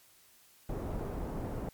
pink low-pass noise, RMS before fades -37 dBFS, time 0.69-1.69 s, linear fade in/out 2 ms, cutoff 690 Hz, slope 12 dB/octave, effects white hiss -62 dBFS RMS until 1.73 s + MP3 96 kbps

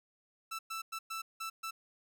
sawtooth tone bursts at uneven times, 1325 Hz, E6, 9 cents sharp, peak -34 dBFS, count 6, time 0.51-0.59 / 0.7-0.82 / 0.92-0.99 / 1.1-1.22 / 1.4-1.5 / 1.63-1.71 s, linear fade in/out 10 ms, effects none

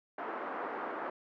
white band-pass noise, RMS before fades -39 dBFS, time 0.18-1.1 s, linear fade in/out 5 ms, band 270 to 1400 Hz, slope 24 dB/octave, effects none

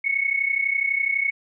sine tone pair together, 2185 / 2217 Hz, C#7 / C#7, -26 / 0 cents, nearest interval unison, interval 26 cents, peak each -24 / -22 dBFS, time 0.04-1.31 s, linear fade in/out 10 ms, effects none

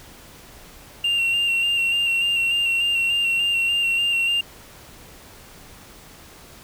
triangle tone with vibrato, 2765 Hz, F7, 18 cents flat, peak -16 dBFS, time 1.04-4.41 s, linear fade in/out 5 ms, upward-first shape square, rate 3.4 Hz, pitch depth 21 cents each way, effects tanh soft clip ceiling -12 dBFS + pink hiss -45 dBFS RMS until 6.63 s

